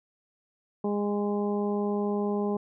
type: harmonic tone with a mistuned harmonic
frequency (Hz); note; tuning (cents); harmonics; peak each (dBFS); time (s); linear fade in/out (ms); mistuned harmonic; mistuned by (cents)
205.1; G#3; -21; 1 / 2 / 3 / 4 / 5; -28 / -29 / -38 / -37 / -41; 0.84-2.57; 5; 5; +15
effects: none